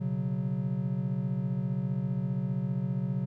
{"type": "chord", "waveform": "triangle", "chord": "B suspended second", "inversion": "none", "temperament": "equal", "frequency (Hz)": [123.47, 138.59, 185], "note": ["B2", "C#3", "F#3"], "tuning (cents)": [0, 0, 0], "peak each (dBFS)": [-32, -30, -30], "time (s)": [0, 3.26], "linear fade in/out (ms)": 20, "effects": []}